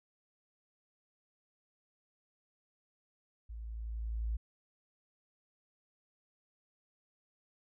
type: tone with level ramp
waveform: sine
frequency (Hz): 55.7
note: A1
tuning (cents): +22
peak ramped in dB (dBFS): -42 to -31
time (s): 3.49-4.37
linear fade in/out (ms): 10
effects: none